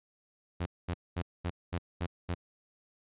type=tone bursts; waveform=sawtooth; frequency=87.31 Hz; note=F2; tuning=in tune; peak=-27 dBFS; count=7; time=0.6-2.347 s; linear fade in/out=10 ms; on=61 ms; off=220 ms; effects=resampled to 8000 Hz